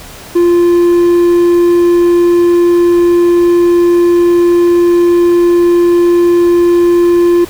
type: tone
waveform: triangle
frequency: 347.5 Hz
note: F4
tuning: 9 cents flat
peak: -3 dBFS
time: 0.35-7.45 s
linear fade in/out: 10 ms
effects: pink hiss -31 dBFS RMS until 7.49 s